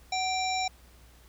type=harmonic tone with a mistuned harmonic; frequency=785 Hz; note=G5; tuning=2 cents sharp; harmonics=1 / 3 / 5 / 7 / 9; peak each=-29 / -34 / -36 / -37 / -39 dBFS; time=0.12-0.68 s; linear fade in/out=5 ms; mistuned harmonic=1; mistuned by=-83 cents; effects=added 60 Hz sine -54 dBFS peak until 1.28 s + pink hiss -59 dBFS RMS until 1.28 s